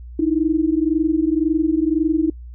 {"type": "tone pair together", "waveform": "sine", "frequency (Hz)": [305.9, 327.8], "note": ["D#4", "E4"], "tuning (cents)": [-29, -10], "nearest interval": "minor second", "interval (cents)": 119, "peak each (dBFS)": -18, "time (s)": [0.19, 2.3], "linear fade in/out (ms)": 5, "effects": ["noise-tail reverb RT60 0.1 s tail -26 dB re dry", "added 60 Hz sine -33 dBFS peak until 2.54 s"]}